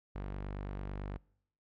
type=tone; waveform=sawtooth; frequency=49 Hz; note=G1; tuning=in tune; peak=-34 dBFS; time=0.15-1.18 s; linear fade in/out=10 ms; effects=noise-tail reverb RT60 0.7 s tail -25 dB re dry + low-pass 2000 Hz 12 dB/octave